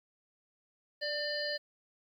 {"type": "harmonic tone with a mistuned harmonic", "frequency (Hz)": 598, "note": "D5", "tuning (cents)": 31, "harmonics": [1, 3, 5, 7, 8], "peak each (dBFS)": [-37, -38, -46, -39, -40], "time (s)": [1.01, 1.58], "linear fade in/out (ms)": 20, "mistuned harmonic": 1, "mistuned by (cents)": -26, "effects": ["11-bit"]}